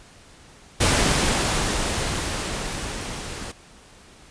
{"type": "noise with level ramp", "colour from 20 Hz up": "pink", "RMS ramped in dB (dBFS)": [-18, -34], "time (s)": [0.8, 3.52], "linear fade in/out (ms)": 10, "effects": ["pink hiss -49 dBFS RMS until 4.3 s", "resampled to 22050 Hz"]}